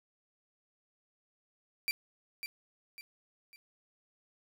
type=tone with echo; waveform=30% pulse; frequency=2349 Hz; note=D7; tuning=in tune; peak=-27 dBFS; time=1.88-1.91 s; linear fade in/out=0 ms; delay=550 ms; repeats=3; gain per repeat=-8 dB; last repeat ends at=3.56 s; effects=none